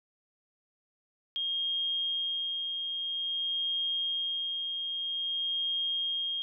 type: tone with tremolo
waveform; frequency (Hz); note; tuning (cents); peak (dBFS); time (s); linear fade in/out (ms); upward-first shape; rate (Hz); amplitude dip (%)
sine; 3236; G#7; -46; -28; 1.36-6.42; 0; sine; 0.51; 35
effects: none